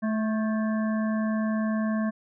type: harmonic tone with a mistuned harmonic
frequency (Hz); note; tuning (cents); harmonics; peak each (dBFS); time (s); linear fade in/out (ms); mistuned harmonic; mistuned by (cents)
217.6; A3; -19; 1 / 3 / 5 / 7 / 8; -24 / -34 / -38 / -41 / -42; 0.02-2.11; 20; 7; +69
effects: none